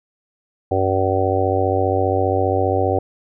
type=harmonic tone; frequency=95 Hz; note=F#2; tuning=46 cents sharp; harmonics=1 / 3 / 4 / 5 / 6 / 7 / 8; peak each=-22 / -26 / -23 / -22 / -23 / -28 / -22 dBFS; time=0.71-2.99 s; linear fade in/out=5 ms; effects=none